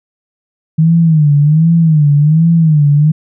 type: tone with vibrato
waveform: sine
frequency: 155.56 Hz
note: D#3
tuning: in tune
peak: -5 dBFS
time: 0.78-3.12 s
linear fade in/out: 10 ms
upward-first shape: sine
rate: 1.3 Hz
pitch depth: 130 cents each way
effects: none